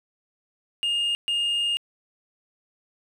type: tone bursts at uneven times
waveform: sine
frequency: 2833 Hz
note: F7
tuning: 24 cents sharp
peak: -19 dBFS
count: 2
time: 0.83-1.15 / 1.28-1.77 s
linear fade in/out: 0 ms
effects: tanh soft clip ceiling -21 dBFS + 9-bit